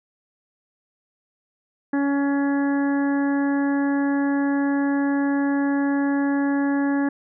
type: harmonic tone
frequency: 280.8 Hz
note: C#4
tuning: 22 cents sharp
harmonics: 1 / 2 / 3 / 4 / 5 / 6 / 7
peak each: -19 / -32 / -32 / -38 / -40 / -32 / -44 dBFS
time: 1.93-7.09 s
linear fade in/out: 5 ms
effects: none